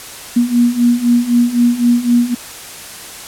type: beating tone pair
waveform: sine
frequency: 237.7 / 241.6 Hz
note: A#3 / B3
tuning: +34 / -38 cents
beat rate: 3.9 Hz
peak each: -14 / -11 dBFS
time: 0.36-2.35 s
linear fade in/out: 10 ms
effects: white hiss -31 dBFS RMS until 3.27 s + low-pass 12000 Hz 12 dB/octave